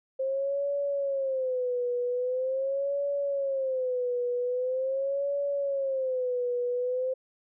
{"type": "tone with vibrato", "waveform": "sine", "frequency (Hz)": 526, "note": "C5", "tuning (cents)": 9, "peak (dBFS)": -26, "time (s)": [0.19, 7.14], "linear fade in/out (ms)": 10, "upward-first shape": "sine", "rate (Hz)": 0.43, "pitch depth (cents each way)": 130, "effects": []}